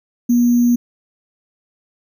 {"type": "tone with sample-and-hold", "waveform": "sine", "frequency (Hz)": 240.8, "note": "B3", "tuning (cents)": -44, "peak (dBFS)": -10, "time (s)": [0.29, 0.76], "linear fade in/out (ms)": 10, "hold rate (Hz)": 6300, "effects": []}